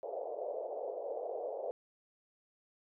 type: band-pass noise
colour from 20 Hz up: pink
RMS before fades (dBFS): -40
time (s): 0.03-1.71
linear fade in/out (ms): 0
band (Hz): 450 to 700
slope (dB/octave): 48
effects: none